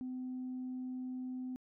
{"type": "tone", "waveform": "sine", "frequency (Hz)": 254.9, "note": "C4", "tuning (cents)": -45, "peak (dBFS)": -37, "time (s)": [0.01, 1.56], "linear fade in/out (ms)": 0, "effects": ["tanh soft clip ceiling -35 dBFS"]}